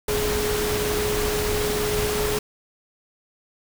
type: tone in noise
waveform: sine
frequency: 420 Hz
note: G#4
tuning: 19 cents sharp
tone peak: -24 dBFS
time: 0.08-2.39 s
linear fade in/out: 5 ms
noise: pink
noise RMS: -26 dBFS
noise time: 0.08-2.39 s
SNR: -1 dB
effects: none